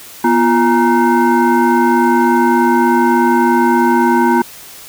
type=tone with frequency modulation; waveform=sine; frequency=346.7 Hz; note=F4; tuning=13 cents flat; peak=-8 dBFS; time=0.24-4.42 s; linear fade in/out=5 ms; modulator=590 Hz; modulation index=1.5; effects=white hiss -35 dBFS RMS until 4.88 s